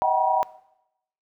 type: tone cluster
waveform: sine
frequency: 631 / 746 / 777 / 960 Hz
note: D#5 / F#5 / G5 / B5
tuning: +24 / +14 / -16 / -49 cents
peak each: -27 / -24 / -24 / -22 dBFS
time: 0.02-0.43 s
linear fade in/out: 0 ms
effects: noise-tail reverb RT60 0.8 s tail -19 dB re dry